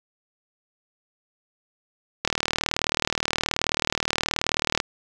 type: click train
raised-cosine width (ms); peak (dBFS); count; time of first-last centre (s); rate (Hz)
0.2; -4; 100; 2.25-4.802; 38.8
effects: none